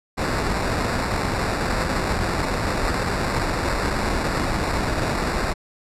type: noise with sample-and-hold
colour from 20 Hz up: pink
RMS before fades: -23 dBFS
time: 0.17-5.54 s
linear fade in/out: 20 ms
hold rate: 3150 Hz
effects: low-pass 9000 Hz 12 dB/octave